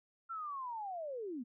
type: linear sweep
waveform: sine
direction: down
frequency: 1371 to 220 Hz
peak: -39 dBFS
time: 0.29-1.44 s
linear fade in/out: 20 ms
effects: none